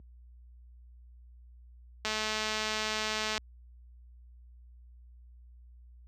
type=click train; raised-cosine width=0.2 ms; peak=-15 dBFS; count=288; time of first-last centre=2.05-3.379 s; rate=216 Hz; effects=added 60 Hz sine -30 dBFS peak until 6.07 s + high-pass 200 Hz 12 dB/octave